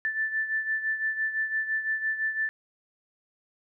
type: beating tone pair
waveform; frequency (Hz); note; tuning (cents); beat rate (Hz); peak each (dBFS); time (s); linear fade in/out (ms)
sine; 1760 / 1765.9; A6 / A6; 0 / +6; 5.9; -27 / -33; 0.05-2.49; 0
effects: none